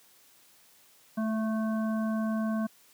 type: harmonic tone with a mistuned harmonic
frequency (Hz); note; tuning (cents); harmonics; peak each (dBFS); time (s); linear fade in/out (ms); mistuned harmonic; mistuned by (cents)
219.1; A3; -7; 1 / 3 / 5 / 7; -27 / -37 / -41 / -44; 1.17-2.67; 10; 3; +17
effects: white hiss -60 dBFS RMS until 2.93 s + high-pass 100 Hz 12 dB/octave